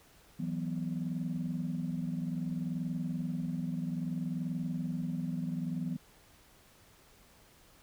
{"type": "chord", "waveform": "sine", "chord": "E suspended second", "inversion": "none", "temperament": "just", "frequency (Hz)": [164.81, 185.42, 247.2], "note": ["E3", "F#3", "B3"], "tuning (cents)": [0, 4, 2], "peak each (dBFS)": [-35, -37, -37], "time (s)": [0.39, 5.97], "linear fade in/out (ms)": 10, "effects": ["tanh soft clip ceiling -25 dBFS", "pink hiss -61 dBFS RMS until 7.82 s"]}